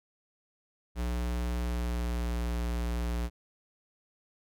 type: tone with pitch glide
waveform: square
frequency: 60 to 59.04 Hz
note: B1 to A#1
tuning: -49 to +23 cents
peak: -30 dBFS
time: 0.95-3.3 s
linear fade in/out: 50 ms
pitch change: -28 cents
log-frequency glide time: 1.54-2.44 s
effects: none